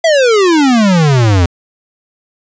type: exponential sweep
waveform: square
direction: down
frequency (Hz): 679 to 83.1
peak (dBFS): -7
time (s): 0.04-1.46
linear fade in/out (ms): 5
effects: resampled to 16000 Hz + 8-bit